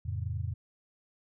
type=chord; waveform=sine; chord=F augmented; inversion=none; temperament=equal with one note detuned; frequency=87.31 / 110 / 137.87 Hz; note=F2 / A2 / C#3; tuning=0 / 0 / -9 cents; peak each=-34 / -35 / -40 dBFS; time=0.05-0.54 s; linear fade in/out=10 ms; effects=none

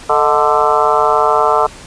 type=harmonic tone with a mistuned harmonic; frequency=147.4 Hz; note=D3; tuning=7 cents sharp; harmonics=3 / 4 / 5 / 6 / 7 / 8 / 9; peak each=-17 / -17 / -17 / -17 / -17 / -17 / -17 dBFS; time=0.09-1.67 s; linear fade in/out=10 ms; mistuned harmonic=4; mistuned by=+88 cents; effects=pink hiss -35 dBFS RMS until 1.86 s + resampled to 22050 Hz

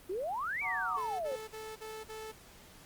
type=exponential two-way sweep; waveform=sine; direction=up then down; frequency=344.7 to 2349 to 493.2 Hz; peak=-33 dBFS; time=0.09-1.36 s; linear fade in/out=10 ms; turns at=0.62 s
type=chord; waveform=sine; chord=Gb augmented; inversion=none; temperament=just; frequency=740 / 925 / 1156.2 Hz; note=Gb5 / Bb5 / D6; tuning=0 / -14 / -27 cents; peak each=-41 / -38 / -39 dBFS; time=0.61-1.01 s; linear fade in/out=50 ms
type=tone bursts; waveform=sawtooth; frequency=437.1 Hz; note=A4; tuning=11 cents flat; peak=-38 dBFS; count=5; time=0.96-2.324 s; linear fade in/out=20 ms; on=240 ms; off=41 ms
effects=pink hiss -56 dBFS RMS until 2.85 s + Opus 32 kbps

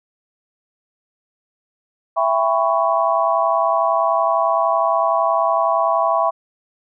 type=chord; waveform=sine; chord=C# half-diminished seventh; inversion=first; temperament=just; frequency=665.2 / 798.3 / 997.9 / 1108.7 Hz; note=E5 / G5 / B5 / C#6; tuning=+16 / +31 / +18 / 0 cents; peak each=-18 / -22 / -21 / -20 dBFS; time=2.16-6.31 s; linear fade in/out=20 ms; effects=none

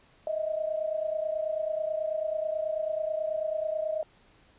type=tone pair together; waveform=sine; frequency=622.3 / 651.5 Hz; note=D#5 / E5; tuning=0 / -20 cents; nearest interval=minor second; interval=80 cents; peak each=-29 / -33 dBFS; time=0.27-4.03 s; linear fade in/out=2 ms; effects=pink hiss -61 dBFS RMS until 4.58 s + resampled to 8000 Hz

